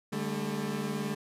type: chord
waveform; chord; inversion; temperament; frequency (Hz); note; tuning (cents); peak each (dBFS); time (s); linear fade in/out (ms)
30% pulse; D suspended fourth; none; equal with one note detuned; 146.83 / 200.9 / 220; D3 / G3 / A3; 0 / +43 / 0; -35 / -32 / -33; 0.12-1.15; 10
effects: resampled to 32000 Hz